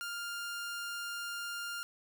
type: tone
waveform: sawtooth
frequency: 1402 Hz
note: F6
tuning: 6 cents sharp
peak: -34 dBFS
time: 0.01-1.83 s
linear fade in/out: 0 ms
effects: none